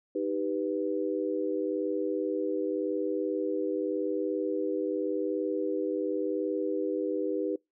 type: chord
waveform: sine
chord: Eb augmented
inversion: none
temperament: equal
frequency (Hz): 311.1 / 392 / 493.9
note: Eb4 / G4 / B4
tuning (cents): 0 / 0 / 0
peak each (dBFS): -32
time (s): 0.15-7.56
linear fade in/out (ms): 5
effects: noise-tail reverb RT60 0.2 s tail -26 dB re dry